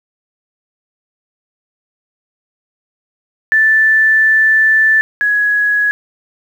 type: tone pair in turn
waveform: sine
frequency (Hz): 1760 / 1674.6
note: A6 / G#6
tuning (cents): 0 / +14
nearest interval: minor second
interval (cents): 86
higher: first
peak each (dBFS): -7 / -10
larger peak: first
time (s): 3.52-5.01 / 5.21-5.91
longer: first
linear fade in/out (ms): 0
effects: 7-bit